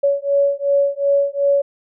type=beating tone pair; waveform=sine; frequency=561 / 563.7 Hz; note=C#5 / C#5; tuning=+21 / +29 cents; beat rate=2.7 Hz; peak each=-17 dBFS; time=0.03-1.62 s; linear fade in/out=10 ms; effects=none